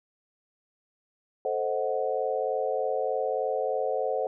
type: chord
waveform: sine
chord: A diminished seventh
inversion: none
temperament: equal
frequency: 440 / 523.3 / 622.3 / 740 Hz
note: A4 / C5 / Eb5 / Gb5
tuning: 0 / 0 / 0 / 0 cents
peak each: -31 / -29 / -33 / -32 dBFS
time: 1.45-4.27 s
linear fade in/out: 2 ms
effects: none